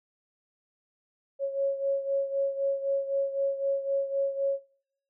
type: beating tone pair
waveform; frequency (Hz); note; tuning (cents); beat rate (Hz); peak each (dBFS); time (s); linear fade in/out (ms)
sine; 550 / 553.9; C#5 / C#5; -14 / -1; 3.9; -27 / -32; 1.39-4.6; 50
effects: noise-tail reverb RT60 0.7 s tail -21 dB re dry